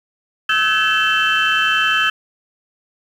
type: tone cluster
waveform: sine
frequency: 1298 / 1535 / 1696 / 2652 / 3081 Hz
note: E6 / G6 / G#6 / E7 / G7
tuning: -27 / -37 / +36 / +10 / -31 cents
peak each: -19 dBFS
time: 0.49-2.1 s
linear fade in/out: 5 ms
effects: tanh soft clip ceiling -7 dBFS + 7-bit